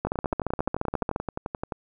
two click trains, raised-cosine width 1 ms, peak -15 / -11 dBFS, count 20 / 17, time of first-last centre 0.07-1.722 / 0.05-1.161 s, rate 11.5 / 14.4 Hz, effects none

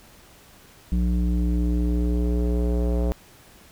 square tone with low-pass filter sweep, 59.8 Hz, A#1, 45 cents sharp, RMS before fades -22 dBFS, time 0.92-3.12 s, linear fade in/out 0 ms, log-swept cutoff 210 to 570 Hz, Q 2.2, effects pink hiss -51 dBFS RMS until 3.71 s

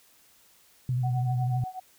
sine tone with vibrato, 125.5 Hz, B2, 28 cents sharp, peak -24 dBFS, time 0.89-1.64 s, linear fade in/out 2 ms, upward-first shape square, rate 12 Hz, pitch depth 37 cents each way
sine tone with tremolo, 745 Hz, F#5, 12 cents sharp, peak -31 dBFS, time 1.03-1.8 s, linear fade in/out 10 ms, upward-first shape triangle, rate 8.2 Hz, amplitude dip 95%
effects white hiss -60 dBFS RMS until 1.98 s

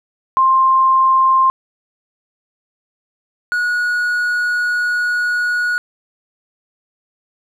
sine / triangle tone pair in turn, 1054 / 1456.2 Hz, C6 / F#6, +12 / -28 cents, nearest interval tritone, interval 560 cents, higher second, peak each -9 / -13 dBFS, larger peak first, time 0.37-1.5 / 3.52-5.78 s, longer second, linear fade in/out 0 ms, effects none

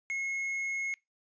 sine tone with tanh clipping, 2170 Hz, C#7, 37 cents flat, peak -32 dBFS, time 0.1-0.94 s, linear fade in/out 0 ms, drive 5 dB, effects noise-tail reverb RT60 0.2 s tail -23 dB re dry + resampled to 16000 Hz

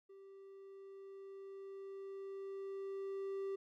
triangle tone with level ramp, 390.6 Hz, G4, 6 cents flat, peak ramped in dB -53 to -36 dBFS, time 0.09-3.56 s, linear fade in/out 10 ms, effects none

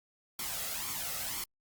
white noise with flanger, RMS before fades -37 dBFS, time 0.39-1.44 s, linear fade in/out 2 ms, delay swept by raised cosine 0.9 to 1.55 ms, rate 2 Hz, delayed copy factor +0.65, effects Opus 48 kbps

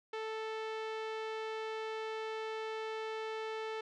sawtooth tone with low-pass filter, 440 Hz, A4, in tune, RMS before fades -40 dBFS, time 0.13-3.81 s, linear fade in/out 5 ms, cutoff 3300 Hz, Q 1, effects none

